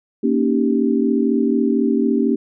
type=chord; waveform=sine; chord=Eb dominant seventh; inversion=second; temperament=equal; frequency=233.1 / 277.2 / 311.1 / 392 Hz; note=Bb3 / Db4 / Eb4 / G4; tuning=0 / 0 / 0 / 0 cents; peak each=-18 / -19 / -23 / -21 dBFS; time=0.23-2.36 s; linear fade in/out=10 ms; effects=none